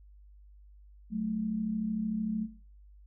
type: tone pair together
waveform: sine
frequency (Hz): 185.8 / 219.1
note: F#3 / A3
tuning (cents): +7 / -7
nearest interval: minor third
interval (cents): 286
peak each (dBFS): -35 / -31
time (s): 1.1-2.48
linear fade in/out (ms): 50
effects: noise-tail reverb RT60 0.4 s tail -17 dB re dry + added 50 Hz sine -52 dBFS peak until 3.06 s